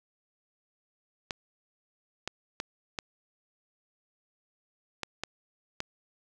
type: clicks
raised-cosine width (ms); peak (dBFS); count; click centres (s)
0.2; -15; 7; 1.308 / 2.276 / 2.601 / 2.988 / 5.033 / 5.236 / 5.804
effects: none